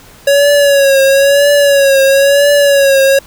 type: tone with vibrato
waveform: square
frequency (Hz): 558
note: C#5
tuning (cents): +11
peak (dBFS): -6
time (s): 0.27-3.19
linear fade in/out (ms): 5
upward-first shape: triangle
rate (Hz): 1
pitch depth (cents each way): 63
effects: pink hiss -39 dBFS RMS until 3.26 s